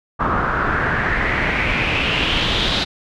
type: noise with low-pass filter sweep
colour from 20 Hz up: pink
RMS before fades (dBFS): -19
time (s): 0.19-2.85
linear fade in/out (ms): 20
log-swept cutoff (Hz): 1200 to 3900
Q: 4.3
effects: none